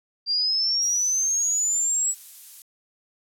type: linear sweep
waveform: sine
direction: up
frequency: 4699 to 7820 Hz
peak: -20 dBFS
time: 0.26-2.15 s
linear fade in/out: 50 ms
type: noise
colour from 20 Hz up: violet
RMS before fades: -39 dBFS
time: 0.82-2.62 s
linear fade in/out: 2 ms
effects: low-pass 12000 Hz 12 dB/octave